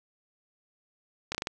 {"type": "slowing click train", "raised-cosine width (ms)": 0.2, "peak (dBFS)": -14, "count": 5, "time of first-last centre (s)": [1.32, 1.471], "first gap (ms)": 27, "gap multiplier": 1.23, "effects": []}